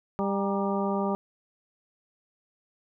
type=harmonic tone with a mistuned harmonic; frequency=198.5 Hz; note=G3; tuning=22 cents sharp; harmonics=1 / 2 / 3 / 4 / 5 / 6; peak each=-28 / -31 / -33 / -34 / -35 / -36 dBFS; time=0.19-1.15 s; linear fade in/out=0 ms; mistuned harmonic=5; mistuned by=-81 cents; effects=none